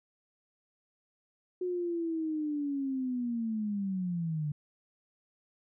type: linear sweep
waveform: sine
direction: down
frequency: 365.4 to 145.4 Hz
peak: -30 dBFS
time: 1.61-4.52 s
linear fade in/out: 5 ms
effects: none